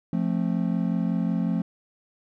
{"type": "chord", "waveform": "triangle", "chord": "F major", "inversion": "none", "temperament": "equal with one note detuned", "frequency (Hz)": [174.61, 220, 265.6], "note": ["F3", "A3", "C4"], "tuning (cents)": [0, 0, 26], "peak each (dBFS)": [-23, -25, -28], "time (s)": [0.13, 1.62], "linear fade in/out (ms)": 2, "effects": []}